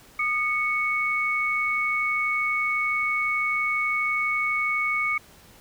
sine tone pair together, 1224.6 / 2217 Hz, D#6 / C#7, -28 / 0 cents, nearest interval minor seventh, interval 1028 cents, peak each -28 / -23 dBFS, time 0.19-5.18 s, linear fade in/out 5 ms, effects pink hiss -52 dBFS RMS until 5.6 s

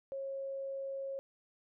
sine tone, 544 Hz, C#5, 33 cents flat, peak -37 dBFS, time 0.12-1.19 s, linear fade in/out 0 ms, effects none

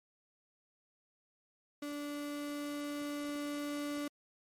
35% pulse tone with level ramp, 290.9 Hz, D4, 16 cents flat, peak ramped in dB -37 to -34 dBFS, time 1.82-4.08 s, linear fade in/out 5 ms, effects MP3 64 kbps

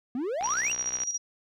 triangle exponential sweep, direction up, 233.1 to 2916 Hz, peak -26 dBFS, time 0.15-0.72 s, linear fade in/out 2 ms
click train, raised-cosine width 0.3 ms, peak -23 dBFS, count 40, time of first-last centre 0.41-1.035 s, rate 62.4 Hz
sine tone with tremolo, 5740 Hz, F8, 47 cents sharp, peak -26 dBFS, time 0.43-1.18 s, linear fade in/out 20 ms, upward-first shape square, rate 14 Hz, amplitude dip 60%
effects none

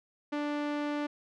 sawtooth tone with low-pass filter, 293.7 Hz, D4, in tune, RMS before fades -33 dBFS, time 0.32-1.07 s, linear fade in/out 10 ms, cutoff 3100 Hz, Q 0.62, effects none

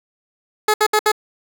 15% pulse tone bursts, 426.2 Hz, G#4, 45 cents sharp, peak -6 dBFS, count 4, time 0.68-1.118 s, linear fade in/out 5 ms, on 60 ms, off 66 ms, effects none

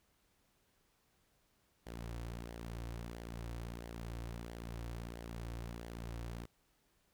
sawtooth tone with flanger, 57.8 Hz, A#1, 14 cents flat, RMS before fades -45 dBFS, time 1.86-6.46 s, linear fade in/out 10 ms, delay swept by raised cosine 0.77 to 4.97 ms, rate 1.5 Hz, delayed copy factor -0.5, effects pink hiss -75 dBFS RMS until 7.13 s

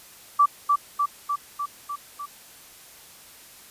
sine tone with echo, 1161 Hz, D6, 20 cents flat, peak -13 dBFS, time 0.39-0.46 s, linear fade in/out 10 ms, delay 300 ms, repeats 6, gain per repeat -3 dB, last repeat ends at 2.26 s, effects white hiss -48 dBFS RMS until 3.7 s + resampled to 32000 Hz

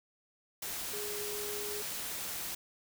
sine tone in noise, 415.3 Hz, G#4, in tune, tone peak -40 dBFS, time 0.93-1.82 s, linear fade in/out 5 ms, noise white, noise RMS -39 dBFS, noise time 0.62-2.55 s, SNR -4 dB, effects none

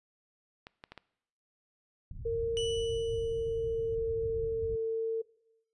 clicks, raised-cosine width 0.3 ms, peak -29 dBFS, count 4, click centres 0.669 / 0.839 / 0.92 / 0.977 s
white low-pass noise, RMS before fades -42 dBFS, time 2.11-4.76 s, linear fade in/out 2 ms, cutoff 110 Hz, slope 24 dB/octave
sine tone with pitch glide, 460.1 to 450.1 Hz, A#4 to A4, -23 to +39 cents, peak -29 dBFS, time 2.25-5.22 s, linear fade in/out 10 ms, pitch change -38 cents, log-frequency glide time 2.53-4.8 s
40% pulse tone with exponential decay, 2960 Hz, F#7, in tune, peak -32 dBFS, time 2.57-3.95 s, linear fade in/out 0 ms, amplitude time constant 300 ms
effects noise-tail reverb RT60 0.8 s tail -21 dB re dry + resampled to 24000 Hz

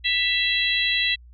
harmonic tone with a mistuned harmonic, 659.3 Hz, E5, in tune, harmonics 3 / 4 / 5 / 6, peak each -25 / -25 / -25 / -25 dBFS, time 0.04-1.16 s, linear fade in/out 20 ms, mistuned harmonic 4, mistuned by +30 cents, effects added 60 Hz sine -44 dBFS peak until 1.33 s

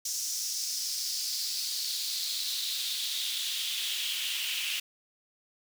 pink noise with high-pass filter sweep, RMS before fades -33 dBFS, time 0.05-4.8 s, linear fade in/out 5 ms, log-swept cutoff 5900 to 2800 Hz, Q 3.8, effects none

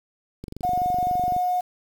click train, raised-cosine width 3 ms, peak -22 dBFS, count 23, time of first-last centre 0.44-1.364 s, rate 23.8 Hz
sine tone, 723 Hz, F#5, 40 cents flat, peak -20 dBFS, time 0.63-1.61 s, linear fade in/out 10 ms
effects 7-bit

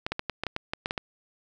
clicks, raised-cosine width 0.3 ms, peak -13 dBFS, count 11, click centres 0.065 / 0.12 / 0.194 / 0.297 / 0.436 / 0.467 / 0.564 / 0.735 / 0.859 / 0.909 / 0.978 s, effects none

